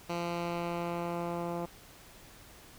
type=tone with low-pass filter sweep; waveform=10% pulse; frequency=171.9 Hz; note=F3; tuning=27 cents flat; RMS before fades=-35 dBFS; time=0.09-1.66 s; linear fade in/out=10 ms; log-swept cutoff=5500 to 1000 Hz; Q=0.71; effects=pink hiss -54 dBFS RMS until 2.78 s